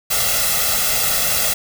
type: noise with comb filter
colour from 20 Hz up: white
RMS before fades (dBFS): -18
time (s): 0.1-1.54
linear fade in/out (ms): 10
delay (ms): 1.5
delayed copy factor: +0.85
effects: none